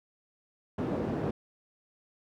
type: band-pass noise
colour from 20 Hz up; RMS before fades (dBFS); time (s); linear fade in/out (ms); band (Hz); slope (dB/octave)
white; -32; 0.78-1.31; 5; 120 to 360; 12
effects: none